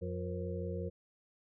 harmonic tone with a mistuned harmonic, 89 Hz, F2, 33 cents sharp, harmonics 1 / 2 / 4 / 5 / 6, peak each -39 / -42 / -45 / -42 / -45 dBFS, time 0.01-0.9 s, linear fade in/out 20 ms, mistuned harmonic 5, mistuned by +89 cents, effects none

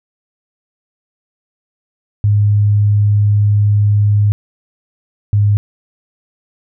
sine tone pair in turn, 103.5 / 103 Hz, G#2 / G#2, -5 / -14 cents, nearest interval unison, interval 9 cents, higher first, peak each -8 dBFS, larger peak neither, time 2.24-4.32 / 5.33-5.57 s, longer first, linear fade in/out 0 ms, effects none

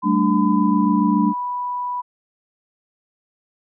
sine tone with pitch glide, 1012 to 984.9 Hz, B5 to B5, +42 to -5 cents, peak -22 dBFS, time 0.02-2.02 s, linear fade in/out 20 ms, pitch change -47 cents, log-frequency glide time 0.25-1.24 s
sine chord, G suspended second, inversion none, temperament equal with one note detuned, 192.74 / 220 / 293.7 Hz, G3 / A3 / D4, -29 / 0 / 0 cents, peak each -19 dBFS, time 0.03-1.34 s, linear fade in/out 50 ms
effects none

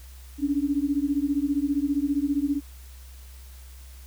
sine beating tone pair, 277.6 / 292.6 Hz, C#4 / D4, +3 / -6 cents, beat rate 15 Hz, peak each -25 dBFS, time 0.38-2.61 s, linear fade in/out 50 ms, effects added 64 Hz sine -42 dBFS peak until 4.06 s + white hiss -53 dBFS RMS until 4.06 s

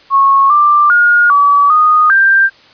sine tone with pitch steps, 1097 / 1182 / 1430 / 1144 / 1236 / 1580 Hz, C#6 / D6 / F6 / D6 / D#6 / G6, -18 / +11 / +41 / -46 / -12 / +13 cents, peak -5 dBFS, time 0.1-2.5 s, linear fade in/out 50 ms, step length 400 ms, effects white hiss -43 dBFS RMS until 2.73 s + resampled to 11025 Hz

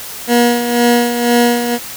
20% pulse tone with tremolo, 239.3 Hz, A#3, 46 cents sharp, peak -3 dBFS, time 0.27-1.79 s, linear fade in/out 50 ms, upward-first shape sine, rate 2 Hz, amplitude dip 60%, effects white hiss -28 dBFS RMS until 1.96 s

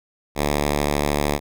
5% pulse tone, 73 Hz, D2, 10 cents flat, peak -8 dBFS, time 0.35-1.4 s, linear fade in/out 50 ms, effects none

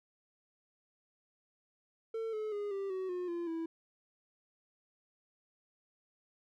triangle tone with pitch steps, 450 / 430.2 / 411.2 / 393.1 / 375.8 / 359.2 / 343.4 / 328.3 Hz, A4 / A4 / G#4 / G4 / F#4 / F4 / F4 / E4, +39 / -39 / -17 / +5 / +27 / +49 / -29 / -7 cents, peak -33 dBFS, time 2.14-3.66 s, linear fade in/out 5 ms, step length 190 ms, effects none

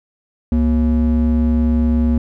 triangle ring-modulated tone, 152.7 Hz, D#3, 32 cents flat, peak -7 dBFS, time 0.52-2.18 s, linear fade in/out 2 ms, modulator 84.4 Hz, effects none

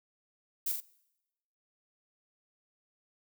violet noise with echo, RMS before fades -32 dBFS, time 0.66-0.72 s, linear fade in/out 5 ms, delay 42 ms, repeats 2, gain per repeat -4 dB, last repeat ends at 0.804 s, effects noise-tail reverb RT60 0.9 s tail -22 dB re dry

